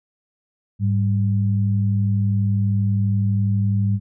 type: tone pair together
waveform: sine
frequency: 103.83 / 196 Hz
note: G#2 / G3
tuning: 0 / 0 cents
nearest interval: major seventh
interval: 1100 cents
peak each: -17 / -23 dBFS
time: 0.79-4 s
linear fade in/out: 50 ms
effects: none